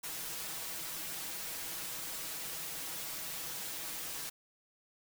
white noise with comb filter, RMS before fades -41 dBFS, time 0.03-4.3 s, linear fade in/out 10 ms, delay 6.2 ms, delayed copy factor +0.85, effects none

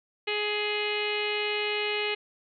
harmonic tone, 418.5 Hz, G#4, 13 cents sharp, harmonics 1 / 2 / 3 / 4 / 5 / 6 / 7 / 8 / 9 / 10, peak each -31 / -38 / -42 / -41 / -34 / -33 / -34 / -42 / -46 / -42 dBFS, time 0.27-2.15 s, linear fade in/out 10 ms, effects none

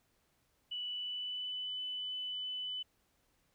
sine tone with pitch glide, 2960 to 3001 Hz, F#7 to F#7, 0 to +24 cents, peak -37 dBFS, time 0.71-2.83 s, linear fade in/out 10 ms, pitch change +24 cents, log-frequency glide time 0.84-1.62 s, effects pink hiss -75 dBFS RMS until 3.54 s

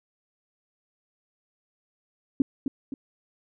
sine tone with echo, 270.3 Hz, C#4, 44 cents flat, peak -16 dBFS, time 2.4-2.42 s, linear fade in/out 2 ms, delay 260 ms, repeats 2, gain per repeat -7 dB, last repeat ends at 2.94 s, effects none

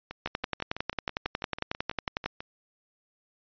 two click trains, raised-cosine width 0.3 ms, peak -21 / -12 dBFS, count 15 / 23, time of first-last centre 0.11-2.405 / 0.26-2.26 s, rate 6.1 / 11 Hz, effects resampled to 11025 Hz

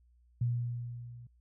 sine tone with level ramp, 120.1 Hz, B2, 48 cents flat, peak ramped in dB -26 to -47 dBFS, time 0.41-1.27 s, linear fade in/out 5 ms, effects added 60 Hz sine -62 dBFS peak until 1.4 s

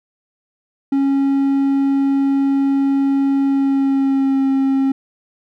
triangle tone with pitch glide, 274.9 to 269.6 Hz, C#4 to C#4, -14 to -48 cents, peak -11 dBFS, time 0.92-4.92 s, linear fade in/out 5 ms, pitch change -34 cents, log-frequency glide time 3.45-4.45 s, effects none

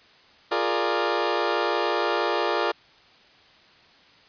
20% pulse chord, Bb dominant seventh, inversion second, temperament equal with one note detuned, 349.2 / 415.3 / 466.2 / 589.4 Hz, F4 / Ab4 / Bb4 / D5, 0 / 0 / 0 / +6 cents, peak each -23 dBFS, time 0.51-2.72 s, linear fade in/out 10 ms, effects white hiss -54 dBFS RMS until 4.28 s + resampled to 11025 Hz

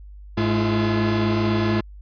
45% pulse tone cluster, 104.6 / 213.4 / 341.7 Hz, G#2 / G#3 / F4, +13 / +47 / -38 cents, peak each -23 dBFS, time 0.37-1.81 s, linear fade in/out 10 ms, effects added 50 Hz sine -38 dBFS peak until 2.01 s + resampled to 11025 Hz

